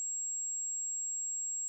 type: tone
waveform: sine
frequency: 7600 Hz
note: A#8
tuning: 33 cents sharp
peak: -34 dBFS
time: 0-1.68 s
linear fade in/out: 0 ms
effects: 12-bit